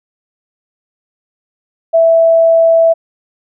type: tone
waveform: sine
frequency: 659.3 Hz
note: E5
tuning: in tune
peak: -5 dBFS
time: 1.93-2.94 s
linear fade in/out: 20 ms
effects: none